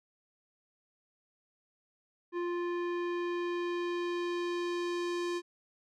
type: tone with low-pass filter sweep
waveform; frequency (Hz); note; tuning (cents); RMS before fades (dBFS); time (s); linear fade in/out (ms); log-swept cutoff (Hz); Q
square; 349.2; F4; 0; -34; 2.32-5.42; 50; 1700 to 6400; 0.92
effects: none